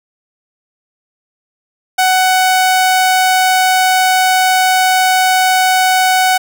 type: tone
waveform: sawtooth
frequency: 746 Hz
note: F#5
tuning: 14 cents sharp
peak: -5 dBFS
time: 1.98-6.38 s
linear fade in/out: 10 ms
effects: none